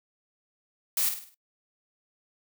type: noise with echo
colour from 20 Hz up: blue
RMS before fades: -26 dBFS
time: 0.97-1.09 s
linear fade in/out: 2 ms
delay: 51 ms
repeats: 5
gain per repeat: -7 dB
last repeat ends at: 1.345 s
effects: noise-tail reverb RT60 0.1 s tail -21 dB re dry